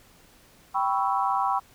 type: chord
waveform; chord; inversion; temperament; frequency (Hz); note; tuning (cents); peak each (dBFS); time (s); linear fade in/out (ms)
sine; C# half-diminished seventh; second; equal; 784 / 987.8 / 1108.7 / 1318.5; G5 / B5 / C#6 / E6; 0 / 0 / 0 / 0; -26 / -27 / -28 / -31; 0.74-1.6; 20
effects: pink hiss -56 dBFS RMS until 1.74 s